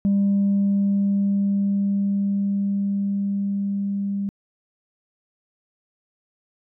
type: tone with level ramp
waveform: sine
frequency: 199.3 Hz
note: G3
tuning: 29 cents sharp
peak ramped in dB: -14 to -22 dBFS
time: 0.05-4.29 s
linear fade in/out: 0 ms
effects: tanh soft clip ceiling -14 dBFS